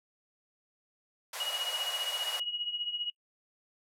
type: band-pass noise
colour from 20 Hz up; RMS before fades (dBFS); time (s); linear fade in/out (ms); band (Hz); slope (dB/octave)
pink; -40; 1.33-2.4; 5; 540 to 14000; 48
type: tone with tremolo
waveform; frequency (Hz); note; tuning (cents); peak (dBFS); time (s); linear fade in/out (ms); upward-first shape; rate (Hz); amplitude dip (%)
sine; 2900; F#7; -35; -29; 1.4-3.1; 2; triangle; 15; 80
effects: noise-tail reverb RT60 0.1 s tail -26 dB re dry